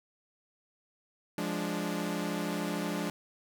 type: chord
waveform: sawtooth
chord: D diminished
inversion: first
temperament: equal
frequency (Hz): 174.61 / 207.7 / 293.7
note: F3 / Ab3 / D4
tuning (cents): 0 / 0 / 0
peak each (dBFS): -32 / -32 / -32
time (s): 1.38-3.1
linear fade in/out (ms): 2
effects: 10-bit